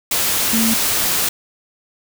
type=tone in noise; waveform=sine; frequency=225.6 Hz; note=A3; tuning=44 cents sharp; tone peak=-16 dBFS; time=0.53-0.74 s; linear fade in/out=5 ms; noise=white; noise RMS=-18 dBFS; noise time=0.11-1.29 s; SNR=-1 dB; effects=none